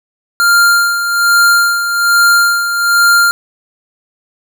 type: tone with tremolo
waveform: square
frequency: 1396.9 Hz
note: F6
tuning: in tune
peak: -6 dBFS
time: 0.4-3.31 s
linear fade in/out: 0 ms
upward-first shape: sine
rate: 1.2 Hz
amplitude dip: 60%
effects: none